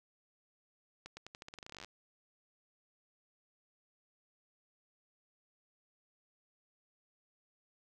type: accelerating click train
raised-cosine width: 0.2 ms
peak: -30 dBFS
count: 20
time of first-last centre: 1.06-1.846 s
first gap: 110 ms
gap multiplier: 0.87
effects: none